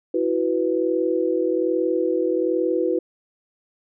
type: chord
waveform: sine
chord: E suspended second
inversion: none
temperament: just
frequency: 329.6 / 370.8 / 494.4 Hz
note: E4 / F#4 / B4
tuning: 0 / +4 / +2 cents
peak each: -23 dBFS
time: 0.14-2.99 s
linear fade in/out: 5 ms
effects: none